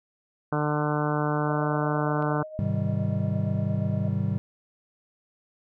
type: harmonic tone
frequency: 149.4 Hz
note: D3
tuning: 30 cents sharp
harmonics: 1 / 2 / 3 / 4 / 5 / 6 / 7 / 8 / 9 / 10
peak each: -27 / -30 / -32 / -33 / -34 / -35 / -35 / -36 / -37 / -37 dBFS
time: 0.52-2.43 s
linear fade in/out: 5 ms
type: tone with tremolo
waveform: sine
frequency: 622.3 Hz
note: D#5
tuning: in tune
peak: -34 dBFS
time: 1.48-4.08 s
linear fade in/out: 2 ms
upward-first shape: triangle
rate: 8.6 Hz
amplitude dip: 65%
type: click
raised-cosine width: 0.3 ms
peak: -32 dBFS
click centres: 2.224 s
type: chord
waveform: triangle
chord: Ab major seventh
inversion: none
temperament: just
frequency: 103.83 / 129.78 / 155.74 / 194.67 Hz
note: Ab2 / C3 / Eb3 / G3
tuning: 0 / -14 / +2 / -12 cents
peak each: -26 / -28 / -29 / -27 dBFS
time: 2.59-4.38 s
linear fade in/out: 0 ms
effects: none